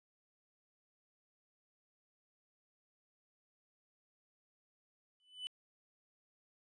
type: tone with exponential growth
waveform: triangle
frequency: 2998 Hz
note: F#7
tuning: 22 cents sharp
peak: -35 dBFS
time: 5.2-5.47 s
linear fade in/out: 0 ms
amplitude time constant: 57 ms
effects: resampled to 22050 Hz